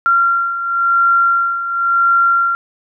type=beating tone pair; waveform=sine; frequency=1376 / 1376.95 Hz; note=F6 / F6; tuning=-26 / -25 cents; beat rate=0.95 Hz; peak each=-18 / -12 dBFS; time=0.06-2.55 s; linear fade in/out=0 ms; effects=none